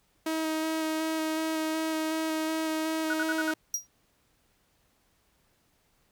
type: tone with vibrato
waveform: sawtooth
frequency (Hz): 317.2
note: D#4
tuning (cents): +33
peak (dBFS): -24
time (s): 0.26-3.54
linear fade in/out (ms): 5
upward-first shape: square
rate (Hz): 2.7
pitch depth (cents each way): 10
type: tone bursts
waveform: sine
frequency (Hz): 1477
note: F#6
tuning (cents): -3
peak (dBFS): -27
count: 5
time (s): 3.1-3.511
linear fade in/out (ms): 2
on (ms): 35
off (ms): 59
type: tone with exponential decay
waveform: 45% pulse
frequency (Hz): 5730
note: F8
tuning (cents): +44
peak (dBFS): -24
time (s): 3.74-3.87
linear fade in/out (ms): 2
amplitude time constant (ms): 27
effects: pink hiss -69 dBFS RMS until 6.11 s